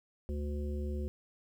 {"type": "harmonic tone", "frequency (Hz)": 73.1, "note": "D2", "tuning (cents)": -7, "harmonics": [1, 3, 5, 7], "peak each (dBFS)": [-34, -42, -43, -48], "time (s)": [0.29, 1.08], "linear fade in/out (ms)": 0, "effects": ["11-bit"]}